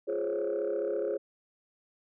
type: chord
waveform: sine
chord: Db major seventh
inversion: first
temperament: just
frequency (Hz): 346.5 / 415.8 / 519.7 / 554.4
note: F4 / Ab4 / C5 / Db5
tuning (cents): -14 / +2 / -12 / 0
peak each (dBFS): -35 / -31 / -34 / -33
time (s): 0.07-1.18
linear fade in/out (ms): 20
effects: tanh soft clip ceiling -23 dBFS